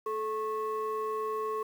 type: tone pair together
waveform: sine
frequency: 434.2 / 1094 Hz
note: A4 / C#6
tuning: -23 / -23 cents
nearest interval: octave + major third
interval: 1600 cents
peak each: -31 / -32 dBFS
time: 0.06-1.63 s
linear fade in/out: 5 ms
effects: tanh soft clip ceiling -26 dBFS + 9-bit